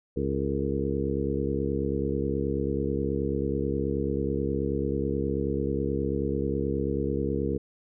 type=harmonic tone with a mistuned harmonic; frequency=69.3 Hz; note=C#2; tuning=in tune; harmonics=1 / 2 / 3 / 4 / 5 / 6 / 7; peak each=-33 / -33 / -33 / -33 / -33 / -33 / -33 dBFS; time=0.16-7.58 s; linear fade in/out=10 ms; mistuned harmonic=7; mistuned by=-58 cents; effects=none